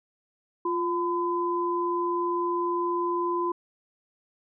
sine tone pair together, 349.2 / 1011.9 Hz, F4 / B5, 0 / +42 cents, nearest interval octave + tritone, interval 1842 cents, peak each -27 dBFS, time 0.65-3.52 s, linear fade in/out 5 ms, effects none

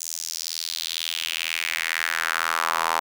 sawtooth tone with high-pass filter sweep, 82.1 Hz, E2, 6 cents flat, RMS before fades -27 dBFS, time 0-3 s, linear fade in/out 10 ms, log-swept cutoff 6800 to 930 Hz, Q 2.9, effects none

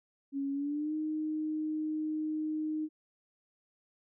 sine tone with pitch glide, 277.2 to 309.4 Hz, C#4 to D#4, 0 to -10 cents, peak -31 dBFS, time 0.32-2.89 s, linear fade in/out 50 ms, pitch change +190 cents, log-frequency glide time 0.52-0.94 s, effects none

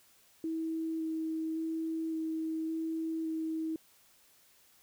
sine tone with vibrato, 321.5 Hz, E4, 43 cents flat, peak -32 dBFS, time 0.44-3.76 s, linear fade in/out 2 ms, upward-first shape square, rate 0.89 Hz, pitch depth 9 cents each way, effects white hiss -64 dBFS RMS until 4.82 s

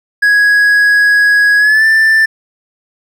triangle tone with pitch glide, 1664 to 1773.2 Hz, G#6 to A6, +3 to +13 cents, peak -4 dBFS, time 0.22-2.26 s, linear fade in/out 10 ms, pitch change +110 cents, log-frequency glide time 1.58-1.85 s, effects none

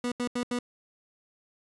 30% pulse tone bursts, 244.1 Hz, B3, 20 cents flat, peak -25 dBFS, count 4, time 0.04-0.589 s, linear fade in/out 2 ms, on 78 ms, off 79 ms, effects resampled to 24000 Hz

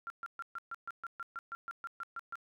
sine tone bursts, 1377 Hz, F6, 25 cents flat, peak -38 dBFS, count 15, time 0.07-2.355 s, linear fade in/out 0 ms, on 31 ms, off 130 ms, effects 13-bit

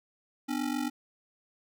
square ring-modulated tone, 273.6 Hz, C#4, 23 cents flat, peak -27 dBFS, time 0.48-0.9 s, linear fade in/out 20 ms, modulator 23.5 Hz, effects none

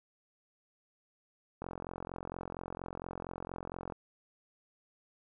click train, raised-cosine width 1 ms, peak -26 dBFS, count 103, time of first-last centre 1.62-3.922 s, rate 44.3 Hz, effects none

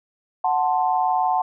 sine chord, F# diminished, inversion none, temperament equal, 740 / 880 / 1046.5 Hz, F#5 / A5 / C6, 0 / 0 / 0 cents, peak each -20 / -22 / -26 dBFS, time 0.44-1.42 s, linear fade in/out 5 ms, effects none

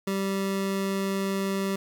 25% pulse tone, 194.8 Hz, G3, 11 cents flat, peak -22 dBFS, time 0.07-1.76 s, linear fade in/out 5 ms, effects 10-bit

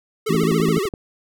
square tone with vibrato, 405.1 Hz, G#4, 43 cents flat, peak -21 dBFS, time 0.26-0.89 s, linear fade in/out 10 ms, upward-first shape sine, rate 14 Hz, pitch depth 160 cents each way
harmonic tone, 55 Hz, A1, in tune, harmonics 3 / 4 / 5 / 6, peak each -20 / -22 / -24 / -26 dBFS, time 0.29-0.79 s, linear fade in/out 10 ms
click train, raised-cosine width 2 ms, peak -17 dBFS, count 8, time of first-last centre 0.35-0.938 s, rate 11.9 Hz
effects none

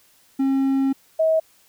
triangle / sine tone pair in turn, 270 / 640 Hz, C#4 / D#5, -45 / +49 cents, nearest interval octave + minor third, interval 1494 cents, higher second, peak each -15 dBFS, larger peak neither, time 0.39-0.93 / 1.19-1.4 s, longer first, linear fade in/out 10 ms, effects white hiss -57 dBFS RMS until 1.68 s

